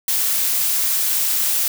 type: noise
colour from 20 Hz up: blue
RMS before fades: -19 dBFS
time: 0.08-1.68 s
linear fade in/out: 2 ms
effects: none